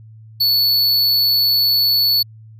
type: tone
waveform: square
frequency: 4435 Hz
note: C#8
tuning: in tune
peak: -13 dBFS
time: 0.4-2.23 s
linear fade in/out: 10 ms
effects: added 110 Hz sine -38 dBFS peak until 2.59 s